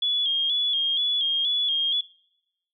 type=tone with vibrato; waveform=sine; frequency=3322 Hz; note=G#7; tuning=in tune; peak=-21 dBFS; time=0.02-2.01 s; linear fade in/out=5 ms; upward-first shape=square; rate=2.1 Hz; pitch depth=48 cents each way; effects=noise-tail reverb RT60 1.0 s tail -26 dB re dry